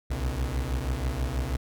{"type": "beating tone pair", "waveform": "35% pulse", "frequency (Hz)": [61.3, 67.5], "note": ["B1", "C#2"], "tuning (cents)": [-12, -45], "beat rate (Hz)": 6.2, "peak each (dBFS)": -28, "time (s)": [0.1, 1.57], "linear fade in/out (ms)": 10, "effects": []}